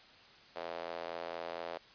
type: tone with high-pass filter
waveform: square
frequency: 42.15 Hz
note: E1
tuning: 39 cents sharp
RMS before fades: -42 dBFS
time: 0.56-1.78 s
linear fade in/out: 0 ms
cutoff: 580 Hz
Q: 2.5
effects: white hiss -58 dBFS RMS until 1.94 s + resampled to 11025 Hz